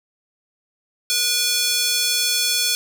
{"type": "tone with high-pass filter", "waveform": "square", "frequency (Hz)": 485.1, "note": "B4", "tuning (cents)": -31, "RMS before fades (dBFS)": -20, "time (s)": [1.1, 2.75], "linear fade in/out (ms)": 0, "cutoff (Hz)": 3900, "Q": 1.3, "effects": []}